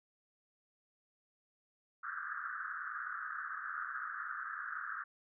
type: band-pass noise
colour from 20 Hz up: pink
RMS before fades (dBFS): -42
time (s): 2.03-5.04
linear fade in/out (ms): 10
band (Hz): 1200 to 1700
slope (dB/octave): 96
effects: none